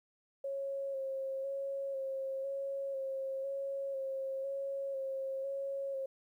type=tone with vibrato; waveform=sine; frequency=543 Hz; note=C#5; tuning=36 cents flat; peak=-35 dBFS; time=0.44-6.06 s; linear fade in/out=5 ms; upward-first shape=square; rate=1 Hz; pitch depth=21 cents each way; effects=12-bit